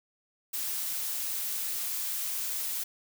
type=noise; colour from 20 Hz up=blue; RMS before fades=-33 dBFS; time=0.53-2.84 s; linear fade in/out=10 ms; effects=none